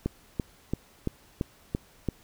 click train, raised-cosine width 3 ms, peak -14 dBFS, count 7, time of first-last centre 0.06-2.087 s, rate 2.96 Hz, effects pink hiss -58 dBFS RMS until 2.23 s

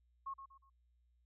sine tone with echo, 1087 Hz, C#6, 34 cents flat, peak -40 dBFS, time 0.26-0.34 s, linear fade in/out 10 ms, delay 120 ms, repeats 3, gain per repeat -9 dB, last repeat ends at 0.7 s, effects added 60 Hz sine -70 dBFS peak until 1.25 s

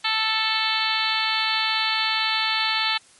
harmonic tone, 440 Hz, A4, in tune, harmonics 2 / 3 / 4 / 5 / 6 / 7 / 8 / 9 / 10, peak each -29 / -29 / -29 / -29 / -29 / -29 / -29 / -29 / -29 dBFS, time 0.04-2.98 s, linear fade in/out 10 ms, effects white hiss -53 dBFS RMS until 3.19 s + MP3 48 kbps

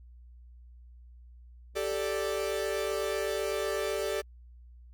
45% pulse chord, G suspended second, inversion none, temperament equal, 392 / 440 / 587.3 Hz, G4 / A4 / D5, 0 / 0 / 0 cents, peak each -34 dBFS, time 1.75-4.22 s, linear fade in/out 20 ms, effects added 60 Hz sine -49 dBFS peak until 4.93 s + Opus 48 kbps

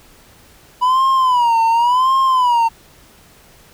triangle tone with vibrato, 983 Hz, B5, 8 cents flat, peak -9 dBFS, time 0.81-2.69 s, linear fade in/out 20 ms, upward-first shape sine, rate 0.91 Hz, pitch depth 140 cents each way, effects pink hiss -47 dBFS RMS until 3.73 s

